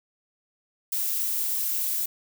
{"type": "noise", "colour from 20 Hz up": "violet", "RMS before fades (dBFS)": -27, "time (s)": [0.92, 2.06], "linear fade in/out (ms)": 5, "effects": []}